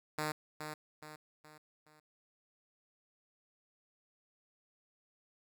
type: tone with echo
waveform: 5% pulse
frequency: 152.9 Hz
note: D#3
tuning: 30 cents flat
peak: -23 dBFS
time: 0.18-0.32 s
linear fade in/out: 5 ms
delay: 420 ms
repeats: 4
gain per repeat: -7 dB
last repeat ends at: 2 s
effects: none